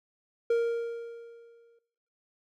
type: tone with exponential decay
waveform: triangle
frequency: 466.2 Hz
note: A#4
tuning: in tune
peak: -19 dBFS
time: 0.5-1.79 s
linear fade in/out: 5 ms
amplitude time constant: 280 ms
effects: noise-tail reverb RT60 0.8 s tail -19 dB re dry